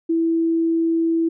sine tone, 329.6 Hz, E4, in tune, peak -16 dBFS, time 0.09-1.29 s, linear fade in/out 10 ms, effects none

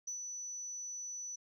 sine tone with ADSR envelope, 5960 Hz, F#8, 12 cents sharp, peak -36 dBFS, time 0.07-1.36 s, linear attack 9 ms, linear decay 100 ms, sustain -4 dB, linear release 10 ms, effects tanh soft clip ceiling -33 dBFS

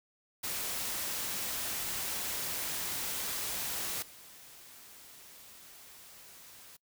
white noise with level steps, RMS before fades -36 / -53 dBFS, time 0.43-6.77 s, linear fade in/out 10 ms, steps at 4.02 s, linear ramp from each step 5 ms, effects noise-tail reverb RT60 0.1 s tail -23 dB re dry

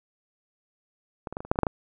clicks, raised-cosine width 1 ms, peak -19 / -22 / -17 / -21 / -28 / -6 / -27 / -6 / -8 / -11 dBFS, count 10, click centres 1.272 / 1.326 / 1.369 / 1.405 / 1.45 / 1.515 / 1.558 / 1.589 / 1.633 / 1.668 s, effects none

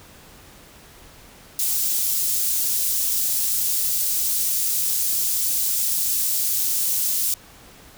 white high-pass noise, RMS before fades -22 dBFS, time 1.59-7.34 s, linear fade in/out 2 ms, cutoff 5900 Hz, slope 12 dB/octave, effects pink hiss -47 dBFS RMS until 7.97 s

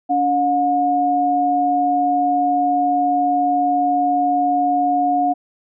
sine tone pair together, 285.7 / 720 Hz, D4 / F#5, -48 / -47 cents, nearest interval octave + major third, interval 1601 cents, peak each -21 / -15 dBFS, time 0.09-5.34 s, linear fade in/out 20 ms, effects none

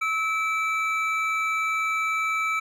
triangle tone pair together, 1300 / 2318 Hz, E6 / D7, -24 / -23 cents, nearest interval minor seventh, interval 1001 cents, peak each -24 dBFS, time 0.01-2.6 s, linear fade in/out 10 ms, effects none

